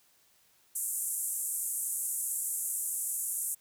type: band-pass noise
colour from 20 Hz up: pink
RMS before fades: -34 dBFS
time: 0.75-3.55 s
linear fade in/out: 10 ms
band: 7700 to 13000 Hz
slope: 48 dB/octave
effects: white hiss -66 dBFS RMS until 3.6 s